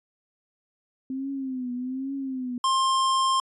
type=tone with vibrato; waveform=sine; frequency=260 Hz; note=C4; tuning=11 cents flat; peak=-28 dBFS; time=1.1-2.58 s; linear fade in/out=2 ms; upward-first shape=triangle; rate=1.2 Hz; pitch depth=110 cents each way
type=tone; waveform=square; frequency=1059 Hz; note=C6; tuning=21 cents sharp; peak=-21 dBFS; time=2.64-3.4 s; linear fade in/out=2 ms
effects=resampled to 24000 Hz